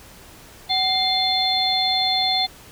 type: harmonic tone with a mistuned harmonic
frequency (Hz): 702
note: F5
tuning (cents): +9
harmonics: 1 / 3 / 5 / 6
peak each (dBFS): -23 / -30 / -22 / -22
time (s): 0.69-2.47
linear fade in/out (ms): 20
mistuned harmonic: 1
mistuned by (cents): +120
effects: pink hiss -45 dBFS RMS until 2.71 s